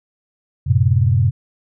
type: chord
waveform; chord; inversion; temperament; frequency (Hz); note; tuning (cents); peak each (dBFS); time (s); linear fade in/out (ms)
sine; F# diminished; none; equal with one note detuned; 92.5 / 112.12 / 130.81; F#2 / A2 / C3; 0 / +33 / 0; -16; 0.66-1.31; 20
effects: none